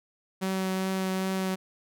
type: tone with vibrato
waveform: sawtooth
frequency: 189.1 Hz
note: F#3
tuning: 38 cents sharp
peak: -23 dBFS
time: 0.41-1.56 s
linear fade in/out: 20 ms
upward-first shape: triangle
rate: 2.5 Hz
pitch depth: 12 cents each way
effects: none